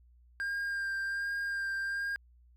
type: tone with vibrato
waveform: triangle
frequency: 1600 Hz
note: G6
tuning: 35 cents sharp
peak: -30 dBFS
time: 0.4-2.16 s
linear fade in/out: 0 ms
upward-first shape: sine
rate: 1.3 Hz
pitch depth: 18 cents each way
effects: added 60 Hz sine -58 dBFS peak until 2.56 s